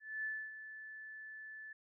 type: tone with ADSR envelope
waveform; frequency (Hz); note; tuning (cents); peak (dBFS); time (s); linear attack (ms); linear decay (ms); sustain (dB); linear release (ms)
sine; 1744; A6; -16; -36; 0-1.73; 240; 270; -11; 5
effects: none